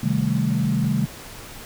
sine chord, A half-diminished seventh, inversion first, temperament equal, 130.81 / 155.56 / 196 / 220 Hz, C3 / Eb3 / G3 / A3, 0 / 0 / 0 / 0 cents, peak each -24 dBFS, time 0.03-1.06 s, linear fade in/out 5 ms, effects pink hiss -39 dBFS RMS until 1.65 s

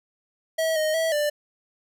square tone with pitch steps, 645 / 621 / 650 / 592 Hz, E5 / D#5 / E5 / D5, -38 / -3 / -24 / +14 cents, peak -22 dBFS, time 0.58-1.3 s, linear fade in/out 10 ms, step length 180 ms, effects none

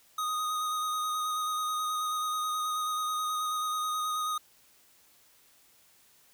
square tone with vibrato, 1244.5 Hz, D#6, in tune, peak -30 dBFS, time 0.18-4.38 s, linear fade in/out 5 ms, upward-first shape square, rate 9.3 Hz, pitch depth 14 cents each way, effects white hiss -62 dBFS RMS until 6.33 s

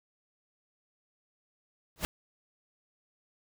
pink noise with exponential growth, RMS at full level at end -27 dBFS, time 1.96-2.05 s, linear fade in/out 0 ms, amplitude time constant 18 ms, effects none

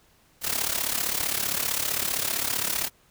white noise with amplitude modulation, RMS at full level -24 dBFS, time 0.41-2.9 s, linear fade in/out 50 ms, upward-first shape sine, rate 35.4 Hz, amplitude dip 75%, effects pink hiss -61 dBFS RMS until 3.1 s

